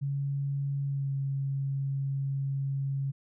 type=tone with pitch glide; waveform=sine; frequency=139.7 to 137.3 Hz; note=C#3 to C#3; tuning=+14 to -16 cents; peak=-28 dBFS; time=0.01-3.12 s; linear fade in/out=20 ms; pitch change=-30 cents; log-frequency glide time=0.86-1.12 s; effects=none